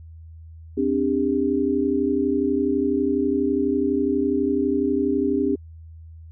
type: chord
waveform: sine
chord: C suspended second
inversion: none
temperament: equal with one note detuned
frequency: 261.6 / 293.7 / 399.1 Hz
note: C4 / D4 / G4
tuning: 0 / 0 / +31 cents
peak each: -23 dBFS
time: 0.77-5.56 s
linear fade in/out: 10 ms
effects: added 81 Hz sine -39 dBFS peak until 6.31 s